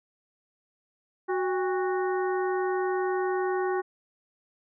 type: harmonic tone with a mistuned harmonic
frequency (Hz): 370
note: F#4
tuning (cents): 0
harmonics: 1 / 2 / 3 / 4 / 5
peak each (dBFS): -26 / -32 / -36 / -38 / -40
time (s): 1.28-3.82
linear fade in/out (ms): 20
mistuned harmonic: 2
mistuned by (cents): +140
effects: none